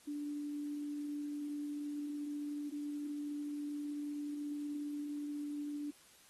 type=tone; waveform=sine; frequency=292.4 Hz; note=D4; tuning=7 cents flat; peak=-38 dBFS; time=0.07-5.91 s; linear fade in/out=10 ms; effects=white hiss -63 dBFS RMS until 6.29 s + AAC 32 kbps